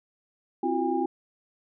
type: tone cluster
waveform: sine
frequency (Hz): 262.2 / 336 / 366.7 / 808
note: C4 / E4 / F#4 / G#5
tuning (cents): +4 / +33 / -15 / -48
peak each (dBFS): -30 / -28 / -30 / -29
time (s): 0.63-1.06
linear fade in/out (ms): 5
effects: none